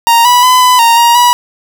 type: tone with pitch steps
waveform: 45% pulse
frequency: 931 / 982 / 1008 / 1001 / 928 / 942 / 973 Hz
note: A#5 / B5 / B5 / B5 / A#5 / A#5 / B5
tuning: -2 / -10 / +35 / +23 / -8 / +18 / -26 cents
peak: -4 dBFS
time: 0.07-1.33 s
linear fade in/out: 0 ms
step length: 180 ms
effects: none